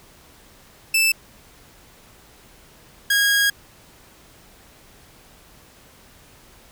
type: tone pair in turn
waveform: sawtooth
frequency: 2642 / 1639.3 Hz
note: E7 / G#6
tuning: +3 / -23 cents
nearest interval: minor sixth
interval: 826 cents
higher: first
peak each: -12 dBFS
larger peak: neither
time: 0.94-1.12 / 3.1-3.5 s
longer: second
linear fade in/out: 5 ms
effects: pink hiss -50 dBFS RMS until 6.71 s